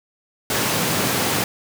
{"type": "high-pass noise", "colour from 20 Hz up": "pink", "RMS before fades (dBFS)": -21, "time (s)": [0.5, 1.44], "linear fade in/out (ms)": 2, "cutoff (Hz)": 110, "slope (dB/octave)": 24, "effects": []}